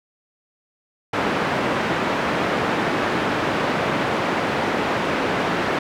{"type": "band-pass noise", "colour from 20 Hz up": "pink", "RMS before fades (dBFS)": -22, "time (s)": [1.13, 5.79], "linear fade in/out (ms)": 5, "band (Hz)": [210, 2100], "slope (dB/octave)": 12, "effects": []}